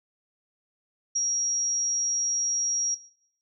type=tone; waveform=sine; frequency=5660 Hz; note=F8; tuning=22 cents sharp; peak=-23 dBFS; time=1.15-2.95 s; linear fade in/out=10 ms; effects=noise-tail reverb RT60 0.6 s tail -17 dB re dry